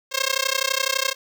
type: tone with amplitude modulation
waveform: 5% pulse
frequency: 535 Hz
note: C5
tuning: 38 cents sharp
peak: -5 dBFS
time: 0.11-1.15 s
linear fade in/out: 50 ms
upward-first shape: sine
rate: 31.9 Hz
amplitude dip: 100%
effects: none